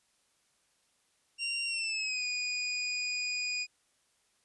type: tone with pitch glide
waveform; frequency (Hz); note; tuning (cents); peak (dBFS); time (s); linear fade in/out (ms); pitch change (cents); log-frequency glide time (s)
25% pulse; 2767 to 2465; F7 to D#7; -17 to -17; -28; 1.38-3.67; 50; -200; 1.66-2.25
effects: white hiss -72 dBFS RMS until 4.44 s + resampled to 24000 Hz